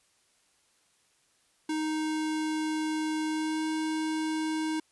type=tone with pitch glide; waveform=square; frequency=311.4 to 314.1 Hz; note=D#4 to D#4; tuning=+2 to +16 cents; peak=-29 dBFS; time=1.69-4.8 s; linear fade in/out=5 ms; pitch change=+14 cents; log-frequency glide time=3.28-3.65 s; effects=white hiss -68 dBFS RMS until 4.91 s + resampled to 24000 Hz